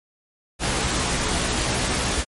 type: noise with comb filter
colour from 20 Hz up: pink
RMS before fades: -23 dBFS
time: 0.59-2.25 s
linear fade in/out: 50 ms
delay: 16 ms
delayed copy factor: +0.6
effects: MP3 48 kbps